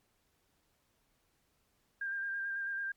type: tone with vibrato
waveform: sine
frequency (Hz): 1596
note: G6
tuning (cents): +31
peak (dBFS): -34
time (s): 2.01-2.92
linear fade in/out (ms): 5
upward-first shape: square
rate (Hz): 9.1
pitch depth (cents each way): 19
effects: pink hiss -75 dBFS RMS until 2.96 s + MP3 96 kbps